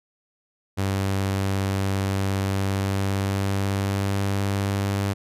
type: tone with pitch glide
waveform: sawtooth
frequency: 97.3 to 99.29 Hz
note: G2 to G2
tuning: -12 to +23 cents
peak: -18 dBFS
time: 0.77-5.14 s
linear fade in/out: 20 ms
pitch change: +35 cents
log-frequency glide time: 2.48-4.69 s
effects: resampled to 32000 Hz

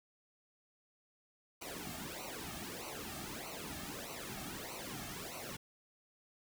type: noise with flanger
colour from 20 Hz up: pink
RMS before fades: -45 dBFS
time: 1.61-5.57 s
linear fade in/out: 10 ms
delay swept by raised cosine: 0.58 to 2.08 ms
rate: 1.6 Hz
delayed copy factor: -0.85
effects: none

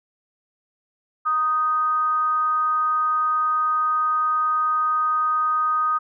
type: tone with frequency modulation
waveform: sine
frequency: 1244.5 Hz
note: D#6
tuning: in tune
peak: -18 dBFS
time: 1.25-5.99 s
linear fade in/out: 20 ms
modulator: 301 Hz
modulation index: 0.26
effects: none

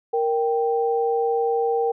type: tone pair together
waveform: sine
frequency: 466.2 / 784 Hz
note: A#4 / G5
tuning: 0 / 0 cents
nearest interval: major sixth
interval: 900 cents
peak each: -20 / -24 dBFS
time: 0.13-1.92 s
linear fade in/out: 10 ms
effects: none

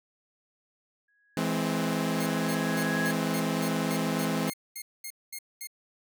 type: tone with exponential growth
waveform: sine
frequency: 1664 Hz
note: G#6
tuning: 3 cents sharp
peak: -28 dBFS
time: 1.08-3.11 s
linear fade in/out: 5 ms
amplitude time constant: 440 ms
type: chord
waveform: sawtooth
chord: E augmented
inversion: none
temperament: equal with one note detuned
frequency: 164.81 / 211.6 / 261.6 Hz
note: E3 / G#3 / B#3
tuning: 0 / +33 / 0 cents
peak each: -27 dBFS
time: 1.37-4.5 s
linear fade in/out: 2 ms
type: tone bursts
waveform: 5% pulse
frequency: 2139 Hz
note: C7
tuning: 38 cents sharp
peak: -26 dBFS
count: 13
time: 2.2-5.672 s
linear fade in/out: 5 ms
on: 64 ms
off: 220 ms
effects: none

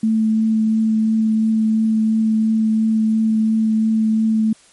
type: tone with vibrato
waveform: sine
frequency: 220 Hz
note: A3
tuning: in tune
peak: -13 dBFS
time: 0.03-4.53 s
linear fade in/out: 5 ms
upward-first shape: triangle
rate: 2.9 Hz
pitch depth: 12 cents each way
effects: white hiss -50 dBFS RMS until 4.72 s + MP3 48 kbps

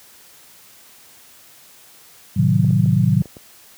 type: chord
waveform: sine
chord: A diminished seventh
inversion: none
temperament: equal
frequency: 110 / 130.81 / 155.56 / 185 Hz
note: A2 / C3 / Eb3 / Gb3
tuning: 0 / 0 / 0 / 0 cents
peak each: -18 dBFS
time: 2.36-3.22 s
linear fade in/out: 10 ms
type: clicks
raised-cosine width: 2 ms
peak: -24 dBFS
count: 6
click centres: 2.646 / 2.707 / 2.859 / 3.221 / 3.257 / 3.368 s
effects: white hiss -47 dBFS RMS until 3.77 s + high-pass 60 Hz 12 dB/octave

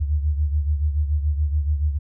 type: beating tone pair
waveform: sine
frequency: 73.4 / 80.4 Hz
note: D2 / E2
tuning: 0 / -43 cents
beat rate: 7 Hz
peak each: -19 / -26 dBFS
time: 0-1.99 s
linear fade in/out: 20 ms
effects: none

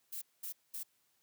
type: noise bursts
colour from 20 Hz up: violet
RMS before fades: -42 dBFS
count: 3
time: 0.12-0.834 s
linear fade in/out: 10 ms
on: 98 ms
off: 210 ms
effects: white hiss -75 dBFS RMS until 1.22 s + high-pass 80 Hz 12 dB/octave

